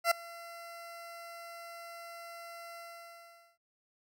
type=tone with ADSR envelope; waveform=20% pulse; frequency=680 Hz; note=F5; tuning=46 cents flat; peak=-17 dBFS; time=0.04-3.58 s; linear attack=72 ms; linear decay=5 ms; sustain=-23 dB; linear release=810 ms; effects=none